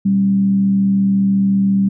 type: tone with frequency modulation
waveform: sine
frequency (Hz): 196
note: G3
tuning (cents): 0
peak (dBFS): -11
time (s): 0.05-1.89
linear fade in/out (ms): 10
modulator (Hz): 74.4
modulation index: 0.28
effects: none